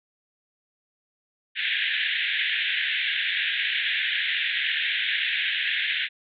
pink band-pass noise, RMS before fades -26 dBFS, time 1.55-6.09 s, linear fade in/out 50 ms, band 1600 to 3700 Hz, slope 96 dB/octave, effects none

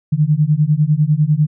sine beating tone pair, 146.5 / 156.5 Hz, D3 / D#3, -4 / +10 cents, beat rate 10 Hz, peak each -14 dBFS, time 0.12-1.47 s, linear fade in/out 10 ms, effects none

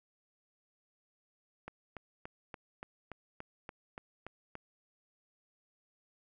click train, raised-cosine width 0.5 ms, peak -28 dBFS, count 11, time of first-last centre 1.68-4.554 s, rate 3.48 Hz, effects none

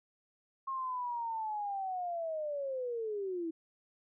sine linear sweep, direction down, 1080 to 318.9 Hz, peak -34 dBFS, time 0.67-3.51 s, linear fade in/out 10 ms, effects none

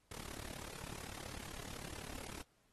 pink noise with amplitude modulation, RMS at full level -45 dBFS, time 0.11-2.43 s, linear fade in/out 5 ms, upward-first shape sine, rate 35.8 Hz, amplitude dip 100%, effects pink hiss -75 dBFS RMS until 2.72 s + AAC 32 kbps

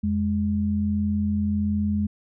sine tone pair together, 86.35 / 207.7 Hz, F2 / G#3, -19 / 0 cents, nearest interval octave + minor third, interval 1519 cents, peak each -26 / -22 dBFS, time 0.03-2.07 s, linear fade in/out 10 ms, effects none

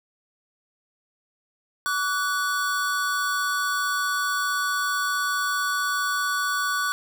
square tone pair together, 1144.6 / 1480 Hz, D6 / F#6, -45 / 0 cents, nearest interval major third, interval 445 cents, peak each -27 / -26 dBFS, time 1.86-6.92 s, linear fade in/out 0 ms, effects none

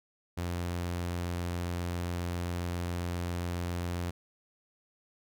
sawtooth tone, 87.4 Hz, F2, 2 cents sharp, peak -28 dBFS, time 0.37-4.11 s, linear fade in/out 10 ms, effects none

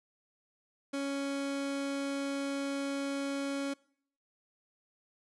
30% pulse tone, 277.9 Hz, C#4, 4 cents sharp, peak -30 dBFS, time 0.93-3.74 s, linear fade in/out 10 ms, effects noise-tail reverb RT60 0.6 s tail -24 dB re dry + resampled to 24000 Hz

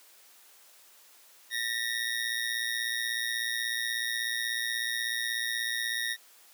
25% pulse ring-modulated tone, 1864.7 Hz, A#6, in tune, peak -23 dBFS, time 1.5-6.17 s, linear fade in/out 50 ms, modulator 58.2 Hz, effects white hiss -57 dBFS RMS until 6.53 s + high-pass 400 Hz 12 dB/octave

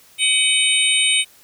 sine tone cluster, 2266 / 2522 / 3018 / 3723 / 8710 Hz, C#7 / D#7 / F#7 / A#7 / C#9, +37 / +23 / +34 / -3 / -31 cents, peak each -22 / -23 / -19 / -20 / -20 dBFS, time 0.18-1.25 s, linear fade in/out 50 ms, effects white hiss -50 dBFS RMS until 1.43 s

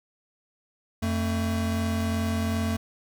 square tone pair together, 88.89 / 224 Hz, F2 / A3, +31 / +31 cents, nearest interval octave + major third, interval 1600 cents, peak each -28 dBFS, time 1.02-2.77 s, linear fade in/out 10 ms, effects none

